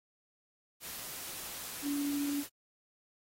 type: tone in noise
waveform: sine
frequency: 286 Hz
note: D4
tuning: 46 cents flat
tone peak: -31 dBFS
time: 1.82-2.44 s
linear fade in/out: 50 ms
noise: white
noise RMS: -43 dBFS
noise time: 0.8-2.49 s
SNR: +9 dB
effects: AAC 48 kbps